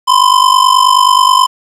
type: ring-modulated tone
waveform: square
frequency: 1026 Hz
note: C6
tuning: 34 cents flat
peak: -3 dBFS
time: 0.07-1.47 s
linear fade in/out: 20 ms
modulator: 24.7 Hz
effects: low-pass 9000 Hz 12 dB/octave + 7-bit